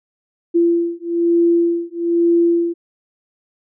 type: beating tone pair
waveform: sine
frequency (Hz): 340 / 341.1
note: F4 / F4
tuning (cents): -46 / -41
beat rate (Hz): 1.1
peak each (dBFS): -16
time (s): 0.54-2.74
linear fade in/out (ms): 20
effects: none

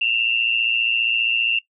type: tone pair together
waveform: sine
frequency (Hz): 2691 / 2806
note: E7 / F7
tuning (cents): +35 / +8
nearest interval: minor second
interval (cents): 73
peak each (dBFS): -20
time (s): 0.01-1.59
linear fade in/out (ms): 5
effects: noise-tail reverb RT60 0.1 s tail -19 dB re dry

